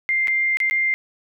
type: tone with dropouts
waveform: sine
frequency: 2099 Hz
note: C7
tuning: 5 cents sharp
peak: -17 dBFS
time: 0.09-0.94 s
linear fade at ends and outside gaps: 0 ms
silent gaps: 0.273-0.281 / 0.571-0.602 / 0.698-0.71 s
effects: none